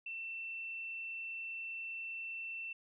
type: tone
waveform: sine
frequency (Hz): 2685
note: E7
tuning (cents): +31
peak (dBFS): -40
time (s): 0.06-2.73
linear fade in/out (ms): 5
effects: none